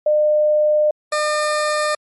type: tone pair in turn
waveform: sine / 20% pulse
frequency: 604 / 604 Hz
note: D5 / D5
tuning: +48 / +48 cents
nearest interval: unison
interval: 0 cents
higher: neither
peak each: -12 dBFS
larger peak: neither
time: 0.06-0.91 / 1.12-1.95 s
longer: first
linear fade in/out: 5 ms
effects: MP3 48 kbps